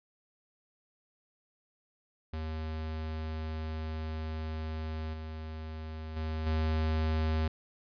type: tone with level steps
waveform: square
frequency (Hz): 78.9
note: D#2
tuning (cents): +25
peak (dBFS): -35 / -39 / -33 / -28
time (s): 2.33-7.48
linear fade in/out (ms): 5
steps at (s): 5.13 / 6.16 / 6.46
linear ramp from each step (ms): 10
effects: resampled to 11025 Hz